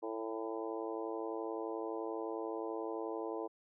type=harmonic tone with a mistuned harmonic; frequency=111.5 Hz; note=A2; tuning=23 cents sharp; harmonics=3 / 4 / 5 / 6 / 7 / 8 / 9; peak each=-42 / -41 / -46 / -48 / -48 / -50 / -49 dBFS; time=0.02-3.48 s; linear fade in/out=20 ms; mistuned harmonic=7; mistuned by=+28 cents; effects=none